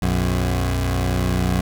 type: tone pair together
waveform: 20% pulse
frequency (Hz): 60.56 / 91.1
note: B1 / F#2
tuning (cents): -33 / -26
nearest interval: perfect fifth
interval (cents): 707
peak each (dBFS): -16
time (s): 0.02-1.61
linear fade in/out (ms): 5
effects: none